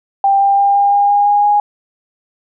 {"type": "tone with pitch steps", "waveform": "sine", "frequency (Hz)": [790, 795, 800.1, 805.2, 810.3, 815.5, 820.7, 825.9], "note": ["G5", "G5", "G5", "G5", "G#5", "G#5", "G#5", "G#5"], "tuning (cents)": [13, 24, 35, 46, -43, -32, -21, -10], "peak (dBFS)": -8, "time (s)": [0.24, 1.6], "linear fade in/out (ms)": 2, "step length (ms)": 170, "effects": []}